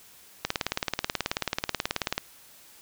click train, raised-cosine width 0.2 ms, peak -8 dBFS, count 33, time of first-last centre 0.45-2.18 s, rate 18.5 Hz, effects white hiss -53 dBFS RMS until 2.81 s

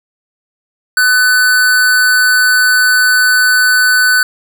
square tone with amplitude modulation, 1500 Hz, F#6, 23 cents sharp, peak -6 dBFS, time 0.97-4.23 s, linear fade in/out 2 ms, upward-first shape sine, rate 245 Hz, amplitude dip 40%, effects none

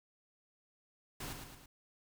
pink noise with echo, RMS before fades -43 dBFS, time 1.2-1.33 s, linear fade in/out 5 ms, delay 110 ms, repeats 3, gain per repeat -5 dB, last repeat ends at 1.66 s, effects none

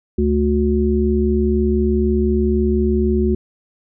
harmonic tone, 73 Hz, D2, 10 cents flat, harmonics 1 / 3 / 5, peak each -18 / -18 / -18 dBFS, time 0.18-3.35 s, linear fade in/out 5 ms, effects none

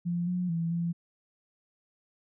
sine tone with pitch steps, 173.2 / 179.5 / 166.6 / 170.1 Hz, F3 / F3 / E3 / F3, -14 / +48 / +19 / -45 cents, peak -27 dBFS, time 0.05-0.93 s, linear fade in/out 20 ms, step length 220 ms, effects none

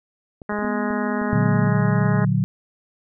clicks, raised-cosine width 2 ms, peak -24 dBFS, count 6, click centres 0.418 / 0.523 / 0.589 / 0.647 / 0.906 / 1.216 s
harmonic tone, 208.3 Hz, G#3, 5 cents sharp, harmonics 1 / 2 / 3 / 4 / 5 / 6 / 7 / 8 / 9, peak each -26 / -29 / -31 / -32 / -33 / -34 / -34 / -35 / -36 dBFS, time 0.49-2.25 s, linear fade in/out 5 ms
sine tone with pitch glide, 246.5 to 232.7 Hz, B3 to A#3, -3 to -3 cents, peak -25 dBFS, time 0.62-1.68 s, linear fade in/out 5 ms, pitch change -100 cents, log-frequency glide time 1.47-1.54 s
sine chord, Bb augmented, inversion none, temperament equal, 116.54 / 146.83 / 185 Hz, Bb2 / D3 / F#3, 0 / 0 / 0 cents, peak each -21 dBFS, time 1.33-2.44 s, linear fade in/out 0 ms
effects none

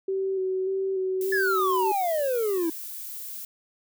sine tone with vibrato, 380.3 Hz, F#4, 48 cents sharp, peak -24 dBFS, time 0.08-1.92 s, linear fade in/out 5 ms, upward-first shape square, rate 1.7 Hz, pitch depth 20 cents each way
violet noise, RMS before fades -37 dBFS, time 1.21-3.45 s, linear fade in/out 2 ms
triangle exponential sweep, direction down, 1754 to 318.1 Hz, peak -21 dBFS, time 1.32-2.7 s, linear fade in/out 5 ms
effects none

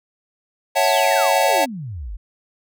square chord, F# minor seventh, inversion second, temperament equal with one note detuned, 554.4 / 659.3 / 748.2 / 880 Hz, C#5 / E5 / F#5 / A5, 0 / 0 / +19 / 0 cents, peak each -21 dBFS, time 0.75-1.66 s, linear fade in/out 20 ms
sine exponential sweep, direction down, 5274 to 41.81 Hz, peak -27 dBFS, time 0.83-2.17 s, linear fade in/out 10 ms
effects none

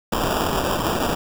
white noise with sample-and-hold, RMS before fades -22 dBFS, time 0.12-1.15 s, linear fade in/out 5 ms, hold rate 2100 Hz, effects none

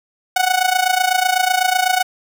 sawtooth tone with amplitude modulation, 740 Hz, F#5, in tune, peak -7 dBFS, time 0.36-2.03 s, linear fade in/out 5 ms, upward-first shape sine, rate 28 Hz, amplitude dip 80%, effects none

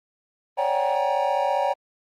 triangle tone cluster, 549 / 584 / 755 / 805 / 945 Hz, C#5 / D5 / F#5 / G5 / A#5, -17 / -10 / +35 / +46 / +23 cents, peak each -25 dBFS, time 0.57-1.74 s, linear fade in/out 20 ms, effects Opus 24 kbps

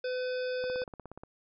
harmonic tone, 505 Hz, B4, 39 cents sharp, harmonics 1 / 3 / 5 / 7 / 9 / 10, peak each -31 / -41 / -47 / -49 / -50 / -49 dBFS, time 0.04-0.84 s, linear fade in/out 5 ms
click train, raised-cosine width 1 ms, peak -30 dBFS, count 11, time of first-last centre 0.64-1.235 s, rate 16.8 Hz
effects none

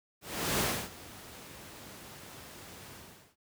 pink noise with ADSR envelope, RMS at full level -28 dBFS, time 0.21-3.36 s, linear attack 390 ms, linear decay 290 ms, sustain -20 dB, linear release 430 ms, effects high-pass 80 Hz 12 dB/octave

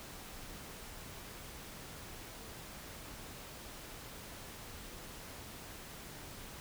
silence, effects pink hiss -49 dBFS RMS until 6.6 s

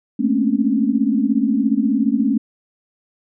sine tone cluster, 214.4 / 228.7 / 264 / 280.9 Hz, A3 / A#3 / C4 / C#4, -45 / -33 / +16 / +23 cents, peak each -20 dBFS, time 0.19-2.38 s, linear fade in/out 10 ms, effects none

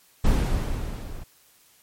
brown noise with level ramp, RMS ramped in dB -18 to -37 dBFS, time 0.24-1.24 s, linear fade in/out 10 ms, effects white hiss -58 dBFS RMS until 1.82 s + MP3 64 kbps

